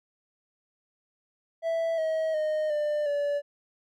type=tone with pitch steps; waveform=triangle; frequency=659.3 / 637.6 / 616.6 / 596.3 / 576.6 Hz; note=E5 / D#5 / D#5 / D5 / D5; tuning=0 / +42 / -16 / +26 / -32 cents; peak=-23 dBFS; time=1.62-3.42 s; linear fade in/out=50 ms; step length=360 ms; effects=none